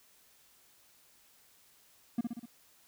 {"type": "tone with echo", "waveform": "triangle", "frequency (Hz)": 235.6, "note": "A#3", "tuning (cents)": 19, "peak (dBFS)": -25, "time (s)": [2.18, 2.21], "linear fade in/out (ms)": 5, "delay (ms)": 62, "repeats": 4, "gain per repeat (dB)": -4, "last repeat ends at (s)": 2.458, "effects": ["white hiss -64 dBFS RMS until 2.87 s"]}